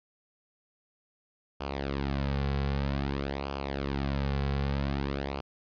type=tone with flanger; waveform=sawtooth; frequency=69.3 Hz; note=C#2; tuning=in tune; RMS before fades=-31 dBFS; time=1.6-5.41 s; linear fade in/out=10 ms; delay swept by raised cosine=0.51 to 3.31 ms; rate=0.52 Hz; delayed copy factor=-0.7; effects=resampled to 11025 Hz